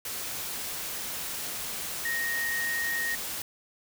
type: tone in noise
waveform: sine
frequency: 1864.7 Hz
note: A#6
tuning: in tune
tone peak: -28 dBFS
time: 2.05-3.15 s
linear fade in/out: 2 ms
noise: white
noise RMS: -35 dBFS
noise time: 0.05-3.42 s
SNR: +4 dB
effects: none